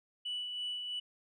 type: tone with tremolo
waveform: sine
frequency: 2960 Hz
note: F#7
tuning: in tune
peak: -33 dBFS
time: 0.25-1 s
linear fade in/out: 10 ms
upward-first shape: sine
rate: 3 Hz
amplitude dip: 40%
effects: tanh soft clip ceiling -32 dBFS